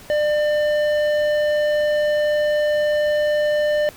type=tone with tanh clipping; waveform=sine; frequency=598 Hz; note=D5; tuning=31 cents sharp; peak=-18 dBFS; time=0.1-3.89 s; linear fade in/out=0 ms; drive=12 dB; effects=pink hiss -43 dBFS RMS until 3.96 s